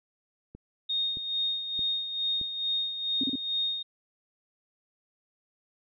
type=click train; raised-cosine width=3 ms; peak=-31 dBFS; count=4; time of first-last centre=0.55-2.413 s; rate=1.61 Hz
type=tone with tremolo; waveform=sine; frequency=3700 Hz; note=A#7; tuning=14 cents flat; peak=-25 dBFS; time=0.89-3.83 s; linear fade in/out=10 ms; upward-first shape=sine; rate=2.3 Hz; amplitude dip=60%
type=tone bursts; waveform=sine; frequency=265.3 Hz; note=C4; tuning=24 cents sharp; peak=-27 dBFS; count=3; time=3.21-3.356 s; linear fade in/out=2 ms; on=26 ms; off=34 ms
effects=none